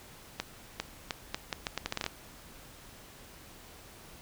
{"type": "accelerating click train", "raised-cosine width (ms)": 0.2, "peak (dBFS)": -14, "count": 13, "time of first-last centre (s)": [0.4, 2.064], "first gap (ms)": 400, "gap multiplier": 0.77, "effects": ["pink hiss -52 dBFS RMS until 4.21 s"]}